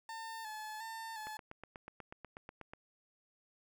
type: tone with vibrato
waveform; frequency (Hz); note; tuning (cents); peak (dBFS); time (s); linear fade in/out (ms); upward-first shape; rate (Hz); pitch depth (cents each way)
30% pulse; 880; A5; 0; -40; 0.09-1.37; 2; square; 1.4; 39
type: click train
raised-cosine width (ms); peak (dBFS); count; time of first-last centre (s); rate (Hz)
0.5; -32; 13; 1.27-2.735; 8.19
effects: none